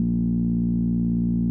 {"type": "tone with low-pass filter", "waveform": "10% pulse", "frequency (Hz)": 58.27, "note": "A#1", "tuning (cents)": 0, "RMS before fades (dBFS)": -22, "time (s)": [0, 1.5], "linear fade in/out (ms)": 0, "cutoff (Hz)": 210, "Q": 9.5, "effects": []}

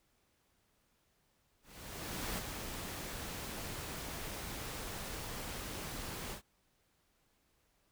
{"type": "noise with ADSR envelope", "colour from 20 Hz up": "pink", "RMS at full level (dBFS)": -38, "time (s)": [1.62, 6.42], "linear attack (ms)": 760, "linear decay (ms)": 16, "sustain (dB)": -5, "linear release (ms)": 99, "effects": ["pink hiss -75 dBFS RMS until 7.91 s"]}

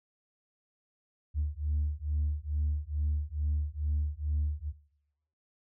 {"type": "beating tone pair", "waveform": "sine", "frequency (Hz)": [73.5, 75.8], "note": ["D2", "D#2"], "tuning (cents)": [2, -45], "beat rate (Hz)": 2.3, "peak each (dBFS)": -30, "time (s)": [1.34, 4.73], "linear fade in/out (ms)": 50, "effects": ["noise-tail reverb RT60 1.0 s tail -23 dB re dry", "tanh soft clip ceiling -23 dBFS"]}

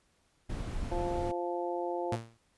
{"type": "noise", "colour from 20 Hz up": "brown", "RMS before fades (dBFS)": -36, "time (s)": [0.49, 1.32], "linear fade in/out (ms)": 10}
{"type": "harmonic tone", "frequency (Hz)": 174.61, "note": "F3", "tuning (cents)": 0, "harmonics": [2, 3, 4, 5], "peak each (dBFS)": [-35, -37, -38, -39], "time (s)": [0.91, 2.16], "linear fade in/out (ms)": 10}
{"type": "tone with exponential decay", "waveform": "sawtooth", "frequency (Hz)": 114.6, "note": "A#2", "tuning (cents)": -29, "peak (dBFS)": -26, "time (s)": [2.12, 2.38], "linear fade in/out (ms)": 5, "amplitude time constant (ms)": 55}
{"effects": ["pink hiss -71 dBFS RMS until 2.57 s", "resampled to 24000 Hz"]}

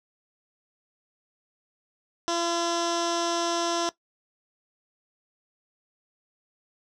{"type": "tone with low-pass filter", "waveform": "15% pulse", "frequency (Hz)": 340, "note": "F4", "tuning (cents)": -46, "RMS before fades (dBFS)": -27, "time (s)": [2.28, 3.89], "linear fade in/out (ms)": 0, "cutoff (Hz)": 5800, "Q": 3, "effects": ["noise-tail reverb RT60 0.1 s tail -17 dB re dry"]}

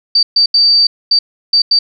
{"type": "tone bursts at uneven times", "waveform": "sine", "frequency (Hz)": 4629, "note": "D8", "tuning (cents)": -26, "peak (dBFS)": -6, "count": 6, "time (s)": [[0.15, 0.23], [0.36, 0.46], [0.54, 0.87], [1.11, 1.19], [1.53, 1.62], [1.71, 1.79]], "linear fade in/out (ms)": 5, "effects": []}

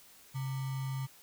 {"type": "tone with sample-and-hold", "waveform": "sine", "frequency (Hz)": 133.6, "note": "C3", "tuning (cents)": 36, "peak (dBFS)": -33, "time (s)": [0.34, 1.07], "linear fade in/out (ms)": 20, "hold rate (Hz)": 1050, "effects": ["white hiss -58 dBFS RMS until 1.22 s"]}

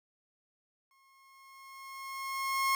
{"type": "tone with exponential growth", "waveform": "30% pulse", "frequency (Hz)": 1079, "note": "C#6", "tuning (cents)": -47, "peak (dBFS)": -23, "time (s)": [0.91, 2.75], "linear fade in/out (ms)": 1, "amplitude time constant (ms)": 400, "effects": []}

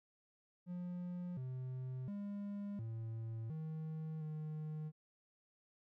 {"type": "tone with pitch steps", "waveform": "triangle", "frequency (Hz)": [177.7, 128.7, 202.6, 112.9, 157.8, 154.4], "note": ["F3", "C3", "G#3", "A2", "D#3", "D#3"], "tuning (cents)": [30, -28, -43, 45, 25, -13], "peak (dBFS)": -39, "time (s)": [0.66, 4.92], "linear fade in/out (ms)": 50, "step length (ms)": 710, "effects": []}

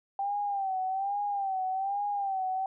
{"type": "tone with vibrato", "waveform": "sine", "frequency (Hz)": 784, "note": "G5", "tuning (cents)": 0, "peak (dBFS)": -28, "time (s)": [0.19, 2.66], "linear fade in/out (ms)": 2, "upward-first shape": "sine", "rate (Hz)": 1.2, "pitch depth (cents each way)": 79, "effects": []}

